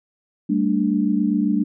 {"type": "chord", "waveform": "sine", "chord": "G suspended second", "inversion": "none", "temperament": "equal with one note detuned", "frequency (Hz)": [196, 223.6, 293.7], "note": ["G3", "A3", "D4"], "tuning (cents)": [0, 28, 0], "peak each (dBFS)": -21, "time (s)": [0.49, 1.64], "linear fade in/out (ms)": 10, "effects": []}